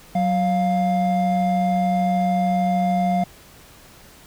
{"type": "tone pair together", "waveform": "triangle", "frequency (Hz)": [185.67, 701], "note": ["F#3", "F5"], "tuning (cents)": [6, 6], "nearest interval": "octave + major seventh", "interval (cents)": 2300, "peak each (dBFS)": -18, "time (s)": [0.15, 3.24], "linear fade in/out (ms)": 5, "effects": ["pink hiss -47 dBFS RMS until 4.26 s"]}